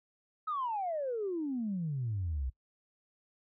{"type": "exponential sweep", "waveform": "sine", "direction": "down", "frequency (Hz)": [1300, 60.8], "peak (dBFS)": -31, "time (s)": [0.47, 2.5], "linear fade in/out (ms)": 10, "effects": ["noise-tail reverb RT60 0.1 s tail -21 dB re dry", "tanh soft clip ceiling -27 dBFS"]}